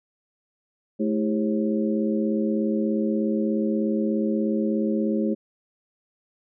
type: harmonic tone with a mistuned harmonic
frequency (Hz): 108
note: A2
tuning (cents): -32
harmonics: 2 / 3 / 4 / 5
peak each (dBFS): -23 / -27 / -29 / -31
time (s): 0.99-5.35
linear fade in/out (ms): 20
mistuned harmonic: 4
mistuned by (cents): -130
effects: none